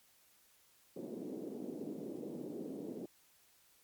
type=band-pass noise; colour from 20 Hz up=pink; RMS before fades=-44 dBFS; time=0.96-3.06 s; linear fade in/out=5 ms; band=230 to 430 Hz; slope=24 dB/octave; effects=white hiss -68 dBFS RMS until 3.83 s + MP3 96 kbps